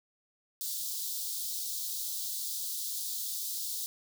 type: high-pass noise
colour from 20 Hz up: white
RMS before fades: -36 dBFS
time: 0.61-3.86 s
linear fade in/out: 0 ms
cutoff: 3600 Hz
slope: 48 dB/octave
effects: none